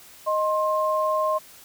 sine tone pair together, 622.3 / 1059.7 Hz, D#5 / C6, 0 / +22 cents, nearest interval major sixth, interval 922 cents, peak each -23 dBFS, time 0.26-1.39 s, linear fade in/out 20 ms, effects white hiss -48 dBFS RMS until 1.64 s

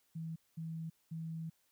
sine tone bursts at uneven times, 162.4 Hz, E3, 26 cents flat, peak -39 dBFS, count 3, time 0.15-0.36 / 0.57-0.9 / 1.11-1.5 s, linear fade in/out 10 ms, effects white hiss -75 dBFS RMS until 1.71 s

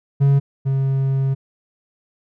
triangle tone pair in turn, 139.1 / 135.06 Hz, C#3 / C#3, +6 / -45 cents, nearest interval minor second, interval 51 cents, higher first, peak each -9 / -14 dBFS, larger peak first, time 0.2-0.4 / 0.65-1.35 s, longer second, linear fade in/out 20 ms, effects none

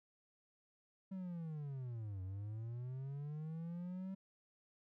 triangle linear two-way sweep, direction down then up, 193.5 to 91.8 to 193.5 Hz, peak -40 dBFS, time 1.11-4.15 s, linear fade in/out 10 ms, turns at 2.22 s, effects none

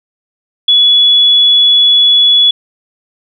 sine tone, 3400 Hz, G#7, 40 cents sharp, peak -4 dBFS, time 0.68-2.51 s, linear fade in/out 5 ms, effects none

